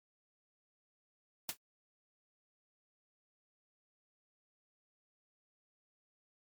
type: noise with exponential decay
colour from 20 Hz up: white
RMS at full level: -33 dBFS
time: 1.49-1.57 s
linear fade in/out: 1 ms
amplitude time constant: 17 ms
effects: MP3 96 kbps